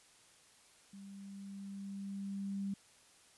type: tone with level ramp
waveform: sine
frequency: 197.3 Hz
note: G3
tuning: 11 cents sharp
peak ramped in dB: -49 to -35 dBFS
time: 0.93-2.74 s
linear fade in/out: 5 ms
effects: white hiss -64 dBFS RMS until 3.37 s + resampled to 24000 Hz